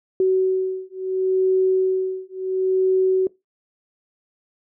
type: beating tone pair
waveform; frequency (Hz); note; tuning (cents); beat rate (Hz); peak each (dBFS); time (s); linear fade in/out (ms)
sine; 375.6 / 376.32; F#4 / F#4; +26 / +29; 0.72; -20 / -20; 0.2-3.27; 2
effects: noise-tail reverb RT60 0.2 s tail -21 dB re dry